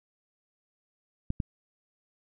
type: clicks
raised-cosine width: 5 ms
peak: -17 dBFS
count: 2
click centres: 1.304 / 1.402 s
effects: none